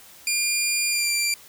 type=tone with pitch glide; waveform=15% pulse; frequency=2400 to 2363 Hz; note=D7 to D7; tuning=+37 to +10 cents; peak=-14 dBFS; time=0.27-1.34 s; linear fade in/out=2 ms; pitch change=-27 cents; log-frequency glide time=0.91-1.12 s; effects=white hiss -48 dBFS RMS until 1.48 s